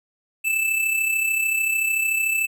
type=tone with amplitude modulation; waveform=square; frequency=2637 Hz; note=E7; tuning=in tune; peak=-18 dBFS; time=0.44-2.47 s; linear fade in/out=20 ms; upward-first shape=sine; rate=33.5 Hz; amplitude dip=50%; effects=none